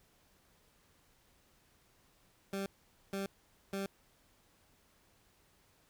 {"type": "tone bursts", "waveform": "20% pulse", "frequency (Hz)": 196, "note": "G3", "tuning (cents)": 0, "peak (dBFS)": -31, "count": 3, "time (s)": [2.53, 3.86], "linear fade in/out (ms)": 2, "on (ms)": 130, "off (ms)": 470, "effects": ["pink hiss -69 dBFS RMS until 5.89 s"]}